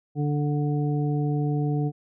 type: harmonic tone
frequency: 146.83 Hz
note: D3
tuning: in tune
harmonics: 1 / 2 / 3 / 5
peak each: -23 / -29 / -33 / -37 dBFS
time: 0.15-1.92 s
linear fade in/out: 50 ms
effects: none